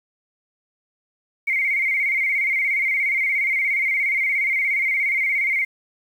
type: tone with vibrato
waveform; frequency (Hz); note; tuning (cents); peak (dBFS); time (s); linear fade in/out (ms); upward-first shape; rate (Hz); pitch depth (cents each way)
sine; 2169; C#7; -38; -18; 1.47-5.65; 10; square; 17; 57
effects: 8-bit